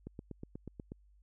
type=click train; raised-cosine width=3 ms; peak=-30 dBFS; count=8; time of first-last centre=0.07-0.92 s; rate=8.24 Hz; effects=added 50 Hz sine -61 dBFS peak until 1.22 s